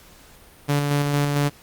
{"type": "tone with tremolo", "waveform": "sawtooth", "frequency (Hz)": 144.2, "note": "D3", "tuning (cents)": -31, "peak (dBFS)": -14, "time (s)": [0.68, 1.5], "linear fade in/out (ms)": 20, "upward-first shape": "square", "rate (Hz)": 4.4, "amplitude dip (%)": 30, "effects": ["pink hiss -49 dBFS RMS until 1.62 s", "Opus 48 kbps"]}